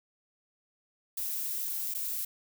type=noise with dropouts; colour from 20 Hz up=violet; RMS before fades=-34 dBFS; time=1.17-2.25 s; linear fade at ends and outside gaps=5 ms; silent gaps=1.94-1.947 s; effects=none